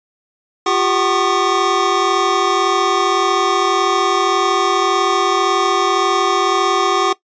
square tone cluster, 352.4 / 394.2 / 756 / 1093 / 1215 Hz, F4 / G4 / F#5 / C#6 / D#6, +16 / +10 / +37 / -25 / -42 cents, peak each -21 dBFS, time 0.66-7.13 s, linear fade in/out 5 ms, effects noise-tail reverb RT60 0.1 s tail -17 dB re dry + resampled to 16000 Hz

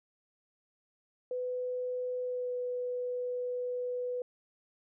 sine tone with pitch glide, 500 to 495.1 Hz, B4 to B4, +21 to +4 cents, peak -32 dBFS, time 1.31-4.22 s, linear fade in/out 2 ms, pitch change -17 cents, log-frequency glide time 2.23-2.53 s, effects none

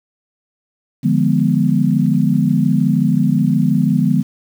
sine chord, D diminished seventh, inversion none, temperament equal with one note detuned, 148.97 / 174.61 / 207.7 / 246.9 Hz, D3 / F3 / Ab3 / Cb4, +25 / 0 / 0 / 0 cents, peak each -17 dBFS, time 1.03-4.23 s, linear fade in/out 20 ms, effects 7-bit

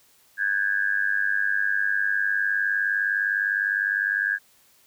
sine tone with amplitude modulation, 1626 Hz, G#6, 37 cents flat, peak -17 dBFS, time 0.37-4.39 s, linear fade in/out 50 ms, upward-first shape sine, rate 99.8 Hz, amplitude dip 90%, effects white hiss -59 dBFS RMS until 4.86 s

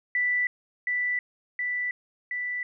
sine tone with echo, 1975.5 Hz, B6, in tune, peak -22 dBFS, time 0.15-0.47 s, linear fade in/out 2 ms, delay 720 ms, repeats 3, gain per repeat -2 dB, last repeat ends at 2.63 s, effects none

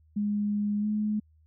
sine tone with pitch glide, 206.8 to 211.8 Hz, G#3 to G#3, -7 to +34 cents, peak -25 dBFS, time 0.16-1.2 s, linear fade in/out 10 ms, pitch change +41 cents, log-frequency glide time 0.8-0.86 s, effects added 78 Hz sine -58 dBFS peak until 1.46 s

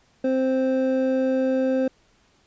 triangle tone pair together, 261.6 / 523.2 Hz, C4 / C5, 0 / 0 cents, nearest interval octave, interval 1200 cents, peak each -20 dBFS, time 0.24-1.88 s, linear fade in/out 5 ms, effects pink hiss -61 dBFS RMS until 2.46 s + resampled to 16000 Hz

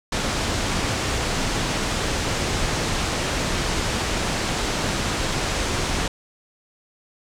pink low-pass noise, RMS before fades -24 dBFS, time 0.12-6.08 s, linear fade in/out 5 ms, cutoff 8000 Hz, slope 24 dB/octave, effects none

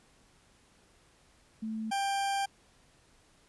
sine / 40% pulse tone pair in turn, 220 / 791.5 Hz, A3 / G5, 0 / +17 cents, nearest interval octave + minor seventh, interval 2217 cents, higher second, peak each -33 / -28 dBFS, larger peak second, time 1.62-1.91 / 1.91-2.46 s, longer second, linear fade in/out 10 ms, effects pink hiss -64 dBFS RMS until 3.48 s + resampled to 24000 Hz

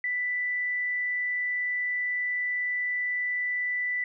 sine tone, 1981 Hz, B6, 5 cents sharp, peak -26 dBFS, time 0.04-4.04 s, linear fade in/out 2 ms, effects none

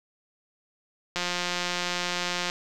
click train, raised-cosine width 0.2 ms, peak -11 dBFS, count 238, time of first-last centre 1.16-2.499 s, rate 177 Hz, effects none

